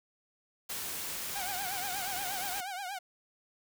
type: noise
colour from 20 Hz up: white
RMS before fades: -38 dBFS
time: 0.69-2.61 s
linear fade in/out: 10 ms
type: tone with vibrato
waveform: sawtooth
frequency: 763 Hz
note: G5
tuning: 47 cents flat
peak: -33 dBFS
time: 1.35-2.99 s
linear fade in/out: 10 ms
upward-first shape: triangle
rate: 8.4 Hz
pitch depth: 140 cents each way
effects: none